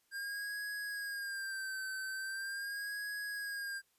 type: tone with vibrato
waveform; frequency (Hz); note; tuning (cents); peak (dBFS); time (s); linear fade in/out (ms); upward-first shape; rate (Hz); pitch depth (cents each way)
square; 1600; G6; +35; -39; 0.11-3.82; 50; sine; 0.41; 68
effects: white hiss -75 dBFS RMS until 3.98 s + resampled to 32000 Hz